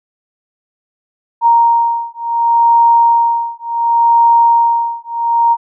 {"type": "beating tone pair", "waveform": "sine", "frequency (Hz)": [932.3, 932.99], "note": ["A#5", "A#5"], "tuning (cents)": [0, 1], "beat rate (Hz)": 0.69, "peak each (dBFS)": -11, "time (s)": [1.41, 5.57], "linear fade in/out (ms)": 50, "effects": []}